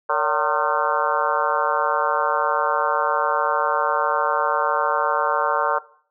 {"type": "harmonic tone with a mistuned harmonic", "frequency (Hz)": 152.3, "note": "D#3", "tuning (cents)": -37, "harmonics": [3, 4, 5, 6, 7, 8, 9, 10], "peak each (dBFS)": [-28, -25, -29, -24, -24, -27, -26, -30], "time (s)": [0.09, 5.79], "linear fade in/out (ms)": 10, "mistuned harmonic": 4, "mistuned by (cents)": -100, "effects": ["noise-tail reverb RT60 0.5 s tail -18 dB re dry"]}